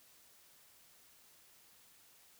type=silence; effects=white hiss -64 dBFS RMS until 2.39 s